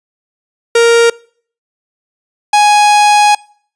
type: tone pair in turn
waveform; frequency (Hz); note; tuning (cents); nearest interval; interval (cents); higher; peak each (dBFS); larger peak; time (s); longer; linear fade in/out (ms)
45% pulse; 466.2 / 832.1; A#4 / G#5; 0 / +3; minor seventh; 1003; second; -5; neither; 0.75-1.1 / 2.53-3.35; second; 5
effects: noise-tail reverb RT60 0.5 s tail -24 dB re dry + resampled to 22050 Hz